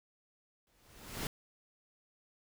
pink noise with exponential growth, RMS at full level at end -36 dBFS, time 0.67-1.27 s, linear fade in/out 1 ms, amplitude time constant 130 ms, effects none

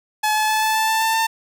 sawtooth tone with pitch steps, 855 / 860.9 / 866.9 / 873 / 879 / 885.2 / 891.3 / 897.5 Hz, A5 / A5 / A5 / A5 / A5 / A5 / A5 / A5, -50 / -38 / -26 / -14 / -2 / +10 / +22 / +34 cents, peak -13 dBFS, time 0.23-1.27 s, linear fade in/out 10 ms, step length 130 ms, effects none

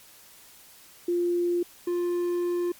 sine / triangle tone pair in turn, 349.2 / 350.8 Hz, F4 / F4, 0 / +8 cents, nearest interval unison, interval 8 cents, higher second, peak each -22 dBFS, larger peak neither, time 1.08-1.63 / 1.87-2.72 s, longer second, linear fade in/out 5 ms, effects white hiss -52 dBFS RMS until 2.79 s + MP3 96 kbps

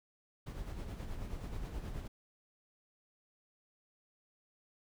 brown noise with tremolo, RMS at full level -40 dBFS, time 0.46-2.08 s, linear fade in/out 10 ms, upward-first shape sine, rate 9.4 Hz, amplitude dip 45%, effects none

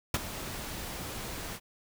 pink noise with ADSR envelope, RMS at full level -26 dBFS, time 0.14-1.6 s, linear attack 4 ms, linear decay 31 ms, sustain -13 dB, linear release 55 ms, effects none

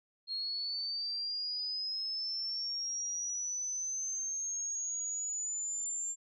sine linear sweep, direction up, 4242 to 7350 Hz, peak -34 dBFS, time 0.27-6.16 s, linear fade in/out 50 ms, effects none

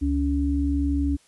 sine tone pair together, 70.67 / 282.7 Hz, C#2 / C#4, +34 / +34 cents, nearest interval 2 octaves, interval 2400 cents, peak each -23 dBFS, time 0.01-1.17 s, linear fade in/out 20 ms, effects white hiss -59 dBFS RMS until 1.27 s + resampled to 24000 Hz

